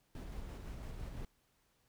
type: noise with tremolo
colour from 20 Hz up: brown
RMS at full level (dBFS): -44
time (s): 0.15-1.25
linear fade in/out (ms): 2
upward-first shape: square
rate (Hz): 5.9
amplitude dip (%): 25
effects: pink hiss -75 dBFS RMS until 1.88 s